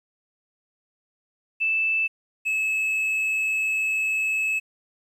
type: tone pair in turn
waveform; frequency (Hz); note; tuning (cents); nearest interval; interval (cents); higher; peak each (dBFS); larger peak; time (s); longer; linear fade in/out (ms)
sine / triangle; 2637 / 2593; E7 / E7; 0 / -29; unison; 29; first; -20; neither; 1.6-2.08 / 2.45-4.6; second; 20
effects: resampled to 32000 Hz + 10-bit